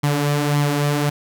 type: tone with flanger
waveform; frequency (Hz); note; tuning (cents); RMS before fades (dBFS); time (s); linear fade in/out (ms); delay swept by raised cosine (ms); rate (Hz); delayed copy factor
sawtooth; 145.6; D3; -15; -19; 0.03-1.1; 10; 0.93 to 5.23; 1.8; +0.5
effects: none